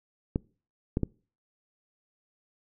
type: clicks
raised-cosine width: 3 ms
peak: -13 dBFS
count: 3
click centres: 0.359 / 0.971 / 1.033 s
effects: noise-tail reverb RT60 0.4 s tail -25 dB re dry